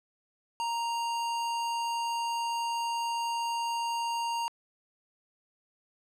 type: tone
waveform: square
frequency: 932.3 Hz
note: A#5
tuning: in tune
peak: -30 dBFS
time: 0.6-4.48 s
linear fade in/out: 0 ms
effects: low-pass 9000 Hz 12 dB/octave